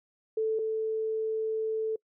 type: tone pair in turn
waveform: sine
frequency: 440 / 440 Hz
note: A4 / A4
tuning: 0 / 0 cents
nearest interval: unison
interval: 0 cents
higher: neither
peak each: -25 / -27 dBFS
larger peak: first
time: 0.37-0.59 / 0.59-1.96 s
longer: second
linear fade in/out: 5 ms
effects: noise-tail reverb RT60 0.1 s tail -25 dB re dry